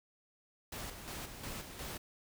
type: noise with tremolo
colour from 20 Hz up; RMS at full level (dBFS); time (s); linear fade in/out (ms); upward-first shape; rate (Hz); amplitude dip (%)
pink; -43; 0.72-1.98; 5; square; 2.8; 50
effects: none